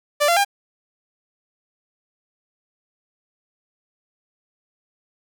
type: tone with pitch steps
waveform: sawtooth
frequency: 587.3 / 686.4 / 802.3 Hz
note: D5 / F5 / G5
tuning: 0 / -30 / +40 cents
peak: -11 dBFS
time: 0.2-0.449 s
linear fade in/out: 20 ms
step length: 83 ms
effects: 8-bit